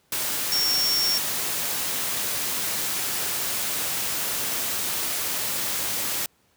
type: tone in noise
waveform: sine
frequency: 5490 Hz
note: F8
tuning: 31 cents flat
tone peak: -21 dBFS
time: 0.52-1.18 s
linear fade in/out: 2 ms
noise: white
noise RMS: -27 dBFS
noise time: 0.12-6.26 s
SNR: +3 dB
effects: pink hiss -64 dBFS RMS until 6.56 s + high-pass 80 Hz 12 dB/octave